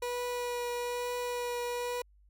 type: tone with vibrato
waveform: 30% pulse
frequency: 486.6 Hz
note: B4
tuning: 26 cents flat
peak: -30 dBFS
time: 0.02-2.02 s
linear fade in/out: 5 ms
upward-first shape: triangle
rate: 1.1 Hz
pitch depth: 13 cents each way
effects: added 50 Hz sine -59 dBFS peak until 2.29 s